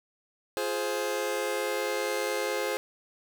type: chord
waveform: sawtooth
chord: F minor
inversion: none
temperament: just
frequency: 349.2 / 419.1 / 523.8 Hz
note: F4 / Ab4 / C5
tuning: 0 / +16 / +2 cents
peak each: -32 / -28 / -27 dBFS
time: 0.57-2.77 s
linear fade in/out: 0 ms
effects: none